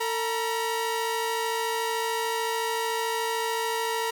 sawtooth tone pair together, 451 / 955.6 Hz, A4 / A#5, +43 / +43 cents, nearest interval octave + minor second, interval 1300 cents, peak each -25 dBFS, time 0-4.11 s, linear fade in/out 10 ms, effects none

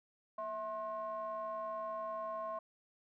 triangle ring-modulated tone, 207.7 Hz, G#3, in tune, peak -33 dBFS, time 0.38-2.59 s, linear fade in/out 5 ms, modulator 861 Hz, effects none

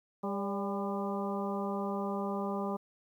harmonic tone with a mistuned harmonic, 200 Hz, G3, 35 cents sharp, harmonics 1 / 2 / 3 / 4 / 5 / 6, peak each -35 / -38 / -40 / -41 / -42 / -43 dBFS, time 0.23-2.77 s, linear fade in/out 10 ms, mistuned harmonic 3, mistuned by -47 cents, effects 11-bit

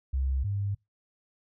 sine tone pair in turn, 66.4 / 100.26 Hz, C2 / G2, +26 / +39 cents, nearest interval perfect fifth, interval 713 cents, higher second, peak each -25 / -27 dBFS, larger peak first, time 0.13-0.44 / 0.44-0.75 s, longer neither, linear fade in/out 10 ms, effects noise-tail reverb RT60 0.2 s tail -25 dB re dry

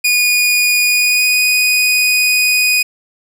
sawtooth tone with pitch glide, 2456 to 2483 Hz, D#7 to D#7, -23 to -4 cents, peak -7 dBFS, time 0.04-2.83 s, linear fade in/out 10 ms, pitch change +19 cents, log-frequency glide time 0.83-1.41 s, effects none

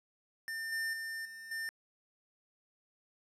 square tone with level steps, 1800 Hz, A6, 39 cents sharp, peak -38 / -34 / -39 / -47 / -37 dBFS, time 0.48-1.69 s, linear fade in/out 0 ms, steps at 0.72 / 0.93 / 1.25 / 1.51 s, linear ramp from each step 5 ms, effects resampled to 32000 Hz + 11-bit

